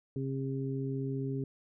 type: harmonic tone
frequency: 134.8 Hz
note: C#3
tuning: 48 cents flat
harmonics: 1 / 2 / 3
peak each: -34 / -37 / -39 dBFS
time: 0.16-1.44 s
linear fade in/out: 2 ms
effects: none